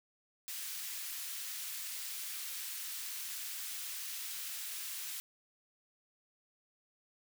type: high-pass noise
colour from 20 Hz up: white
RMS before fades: -42 dBFS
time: 0.48-5.2 s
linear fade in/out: 0 ms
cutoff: 1800 Hz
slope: 12 dB/octave
effects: none